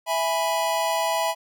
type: chord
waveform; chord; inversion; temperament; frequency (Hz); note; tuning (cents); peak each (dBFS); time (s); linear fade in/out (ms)
square; E major; none; equal; 659.3 / 830.6 / 987.8; E5 / G#5 / B5; 0 / 0 / 0; -26 / -28 / -27; 0.06-1.35; 50
effects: none